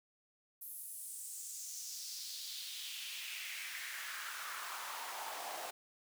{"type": "noise with high-pass filter sweep", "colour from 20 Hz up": "pink", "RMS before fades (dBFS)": -45, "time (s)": [0.61, 5.71], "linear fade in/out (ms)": 10, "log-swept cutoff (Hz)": [12000, 630], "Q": 2.8, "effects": []}